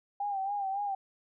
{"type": "tone with vibrato", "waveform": "sine", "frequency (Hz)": 794, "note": "G5", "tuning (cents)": 22, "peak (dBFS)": -30, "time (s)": [0.2, 0.95], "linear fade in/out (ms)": 5, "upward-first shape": "sine", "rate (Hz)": 3.6, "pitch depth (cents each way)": 62, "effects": []}